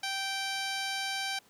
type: tone with low-pass filter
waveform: 10% pulse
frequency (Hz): 780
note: G5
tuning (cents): -9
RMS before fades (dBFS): -34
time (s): 0.03-1.39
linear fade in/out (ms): 5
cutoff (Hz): 7900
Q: 1.7
effects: pink hiss -62 dBFS RMS until 1.49 s + high-pass 150 Hz 12 dB/octave